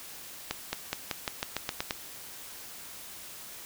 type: accelerating click train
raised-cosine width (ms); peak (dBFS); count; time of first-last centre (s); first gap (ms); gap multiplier
0.2; -12; 10; 0.51-1.908; 220; 0.91
effects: white hiss -45 dBFS RMS until 3.65 s